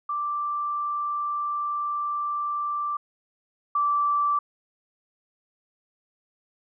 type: tone pair in turn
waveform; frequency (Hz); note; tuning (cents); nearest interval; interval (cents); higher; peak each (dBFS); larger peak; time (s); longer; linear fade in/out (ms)
sine; 1174.7 / 1165.2; D6 / D6; 0 / -14; unison; 14; first; -25 / -20; second; 0.09-2.97 / 3.75-4.39; first; 5
effects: none